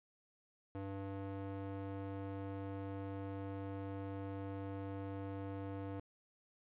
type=tone with band-pass filter; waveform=square; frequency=98 Hz; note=G2; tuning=in tune; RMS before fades=-44 dBFS; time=0.75-6 s; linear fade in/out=0 ms; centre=410 Hz; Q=0.71; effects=resampled to 8000 Hz + 12-bit